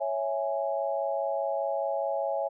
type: chord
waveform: sine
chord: C# minor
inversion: none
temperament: equal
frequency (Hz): 554.4 / 659.3 / 830.6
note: C#5 / E5 / G#5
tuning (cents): 0 / 0 / 0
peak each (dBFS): -30 / -31 / -33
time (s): 0-2.49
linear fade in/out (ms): 20
effects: none